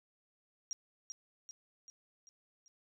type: tone with echo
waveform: sine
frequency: 5700 Hz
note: F8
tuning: 34 cents sharp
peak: -36 dBFS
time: 0.71-0.73 s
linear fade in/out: 0 ms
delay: 390 ms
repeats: 5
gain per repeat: -5 dB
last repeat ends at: 2.68 s
effects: none